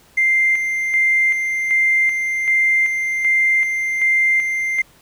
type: tone with tremolo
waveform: triangle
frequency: 2093 Hz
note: C7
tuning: in tune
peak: -9 dBFS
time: 0.17-4.82 s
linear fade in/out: 10 ms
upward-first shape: square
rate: 1.3 Hz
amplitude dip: 55%
effects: tanh soft clip ceiling -10 dBFS + pink hiss -51 dBFS RMS until 5.01 s